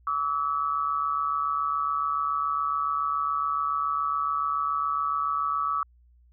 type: tone pair together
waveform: sine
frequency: 1148 / 1295.1 Hz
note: D6 / E6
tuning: -40 / -31 cents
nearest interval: major second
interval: 209 cents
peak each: -27 dBFS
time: 0.07-5.83 s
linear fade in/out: 2 ms
effects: added 60 Hz sine -55 dBFS peak until 6.32 s